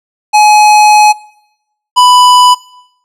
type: tone pair in turn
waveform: square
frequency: 844 / 993.2 Hz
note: G#5 / B5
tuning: +28 / +9 cents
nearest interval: minor third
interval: 281 cents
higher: second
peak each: -3 dBFS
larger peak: neither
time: 0.33-1.13 / 1.96-2.55 s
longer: first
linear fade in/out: 20 ms
effects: noise-tail reverb RT60 0.8 s tail -21 dB re dry + low-pass 9000 Hz 12 dB/octave